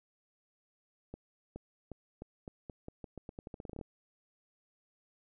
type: accelerating click train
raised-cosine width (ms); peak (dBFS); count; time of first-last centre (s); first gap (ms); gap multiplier
2; -30; 20; 1.14-3.812; 420; 0.85
effects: none

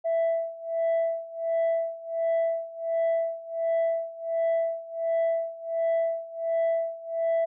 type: tone with tremolo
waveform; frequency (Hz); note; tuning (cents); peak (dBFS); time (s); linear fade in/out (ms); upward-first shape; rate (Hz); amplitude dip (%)
sine; 662; E5; +7; -19; 0.04-7.46; 20; sine; 1.4; 90
effects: tanh soft clip ceiling -20 dBFS

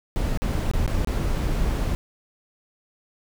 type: noise with dropouts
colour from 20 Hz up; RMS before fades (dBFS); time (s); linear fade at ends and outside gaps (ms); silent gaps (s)
brown; -23; 0.16-1.95; 0; 0.374-0.42 / 0.713-0.736 / 0.863-0.878 / 1.047-1.073
effects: none

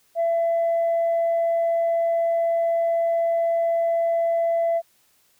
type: tone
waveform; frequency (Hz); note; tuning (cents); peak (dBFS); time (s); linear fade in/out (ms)
sine; 671; E5; +31; -17; 0.15-4.82; 50
effects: tanh soft clip ceiling -16 dBFS + white hiss -62 dBFS RMS until 5.39 s

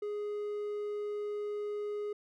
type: tone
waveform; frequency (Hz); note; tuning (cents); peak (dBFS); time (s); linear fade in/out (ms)
triangle; 415.6; G#4; +1; -32; 0.02-2.13; 5
effects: none

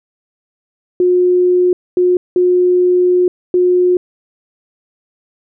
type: tone bursts at uneven times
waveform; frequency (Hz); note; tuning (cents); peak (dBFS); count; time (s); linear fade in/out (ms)
sine; 360; F#4; -47; -8; 4; 1-1.73 / 1.97-2.17 / 2.36-3.28 / 3.54-3.97; 2
effects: none

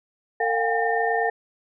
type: tone cluster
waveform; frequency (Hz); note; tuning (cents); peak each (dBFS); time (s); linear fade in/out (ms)
sine; 453.9 / 709 / 780 / 808 / 1811; A#4 / F5 / G5 / G#5 / A6; -46 / +26 / -9 / -48 / +49; -25 / -25 / -31 / -28 / -26; 0.4-1.3; 5
effects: none

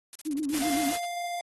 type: noise bursts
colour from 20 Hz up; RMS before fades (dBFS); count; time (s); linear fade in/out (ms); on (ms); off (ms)
blue; -40; 16; 0.13-1.054; 0; 24; 36
type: tone with vibrato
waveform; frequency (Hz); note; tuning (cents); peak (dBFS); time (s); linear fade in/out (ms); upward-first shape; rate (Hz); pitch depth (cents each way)
sine; 292.8; D4; -5; -27; 0.25-0.93; 20; triangle; 7.7; 150
type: noise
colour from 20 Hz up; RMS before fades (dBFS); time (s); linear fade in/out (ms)
white; -33; 0.52-0.98; 20
type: tone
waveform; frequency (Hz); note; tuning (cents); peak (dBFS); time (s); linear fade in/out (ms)
square; 698.5; F5; 0; -32; 0.62-1.41; 2
effects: AAC 32 kbps

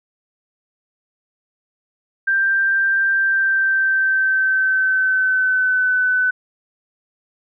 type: tone with pitch glide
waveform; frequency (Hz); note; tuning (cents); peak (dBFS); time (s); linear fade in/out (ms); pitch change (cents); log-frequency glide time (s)
sine; 1578 to 1505.9; G6 to F#6; +11 to +30; -14; 2.27-6.31; 10; -81; 3.11-5.97
effects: none

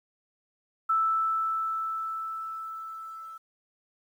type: tone with level ramp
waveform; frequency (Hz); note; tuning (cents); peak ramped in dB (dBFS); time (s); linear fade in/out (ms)
sine; 1318.5; E6; 0; -21 to -40; 0.89-3.38; 10
effects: 10-bit

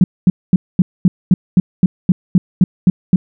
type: tone bursts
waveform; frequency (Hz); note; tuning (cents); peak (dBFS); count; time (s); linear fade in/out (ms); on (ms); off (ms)
sine; 182.3; F#3; -25; -4; 13; 0.01-3.16; 2; 30; 230
effects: none

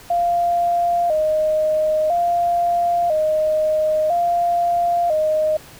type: tone with vibrato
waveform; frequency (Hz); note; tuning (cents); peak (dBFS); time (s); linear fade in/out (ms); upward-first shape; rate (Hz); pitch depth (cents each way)
sine; 656; E5; -9; -15; 0.1-5.57; 5; square; 0.5; 99
effects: pink hiss -42 dBFS RMS until 5.79 s

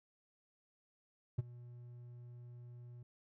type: tone with ADSR envelope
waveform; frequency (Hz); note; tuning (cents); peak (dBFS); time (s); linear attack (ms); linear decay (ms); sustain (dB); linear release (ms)
triangle; 121.1; B2; -34; -27; 1.38-3.03; 10; 23; -21; 5
effects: none

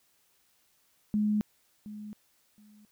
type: tone with echo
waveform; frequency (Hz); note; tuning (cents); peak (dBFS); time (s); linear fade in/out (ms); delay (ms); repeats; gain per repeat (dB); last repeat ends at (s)
sine; 210.6; G#3; +24; -24; 1.14-1.41; 0; 720; 2; -15; 2.85
effects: white hiss -69 dBFS RMS until 2.91 s

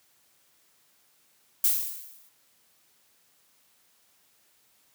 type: noise with exponential decay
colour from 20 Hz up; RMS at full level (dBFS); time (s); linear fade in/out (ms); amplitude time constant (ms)
violet; -20; 1.64-2.29; 2; 140
effects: white hiss -65 dBFS RMS until 4.94 s + high-pass 80 Hz 12 dB/octave

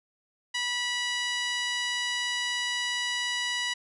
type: tone with band-pass filter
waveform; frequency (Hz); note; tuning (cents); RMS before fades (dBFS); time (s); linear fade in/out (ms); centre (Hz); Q
5% pulse; 977; B5; -19; -30; 0.54-3.74; 10; 2300; 1.4
effects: resampled to 24000 Hz

